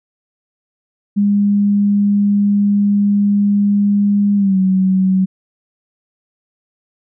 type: tone with pitch glide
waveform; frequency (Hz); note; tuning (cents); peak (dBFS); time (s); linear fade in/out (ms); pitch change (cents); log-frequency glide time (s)
sine; 203.2 to 188.5; G#3 to F#3; -38 to +32; -10; 1.16-5.26; 20; -130; 4.36-4.58
effects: none